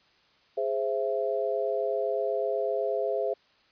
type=chord; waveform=sine; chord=Ab augmented; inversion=none; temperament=equal with one note detuned; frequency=415.3 / 523.3 / 666.5 Hz; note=Ab4 / C5 / E5; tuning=0 / 0 / +19 cents; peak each=-30 dBFS; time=0.57-3.34 s; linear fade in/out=10 ms; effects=white hiss -63 dBFS RMS until 3.71 s + resampled to 11025 Hz